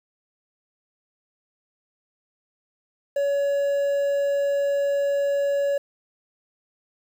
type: tone with quantisation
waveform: triangle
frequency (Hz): 564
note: C#5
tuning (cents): +30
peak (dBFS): -18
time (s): 3.16-5.78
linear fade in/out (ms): 5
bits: 8
effects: none